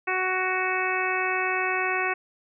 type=harmonic tone; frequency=371.7 Hz; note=F#4; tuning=8 cents sharp; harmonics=1 / 2 / 3 / 4 / 5 / 6 / 7; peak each=-31 / -31 / -31 / -31 / -31 / -31 / -31 dBFS; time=0.07-2.14 s; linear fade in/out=10 ms; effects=none